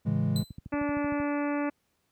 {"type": "chord", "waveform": "triangle", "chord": "A major seventh", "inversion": "none", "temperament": "equal", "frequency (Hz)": [110, 138.59, 164.81, 207.7], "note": ["A2", "C#3", "E3", "G#3"], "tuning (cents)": [0, 0, 0, 0], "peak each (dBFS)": -28, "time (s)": [0.05, 0.44], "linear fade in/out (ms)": 20}
{"type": "tone with exponential decay", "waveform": "sawtooth", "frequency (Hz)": 4028, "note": "B7", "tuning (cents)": 33, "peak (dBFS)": -29, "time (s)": [0.36, 0.57], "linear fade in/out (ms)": 1, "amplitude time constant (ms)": 44}
{"type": "click train", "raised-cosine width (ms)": 5, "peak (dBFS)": -27, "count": 11, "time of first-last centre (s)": [0.43, 1.199], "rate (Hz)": 13}
{"type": "harmonic tone", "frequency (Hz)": 290, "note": "D4", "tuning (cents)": -22, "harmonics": [1, 2, 3, 4, 5, 6, 7, 8, 9], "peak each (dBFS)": [-28, -34, -38, -40, -42, -44, -45, -46, -47], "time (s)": [0.72, 1.7], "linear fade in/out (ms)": 10}
{"effects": ["pink hiss -74 dBFS RMS until 2.11 s", "high-pass 60 Hz 12 dB/octave"]}